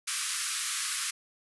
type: band-pass noise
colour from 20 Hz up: white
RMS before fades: -33 dBFS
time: 0.07-1.11 s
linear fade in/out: 10 ms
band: 1100 to 11000 Hz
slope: 96 dB/octave
effects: none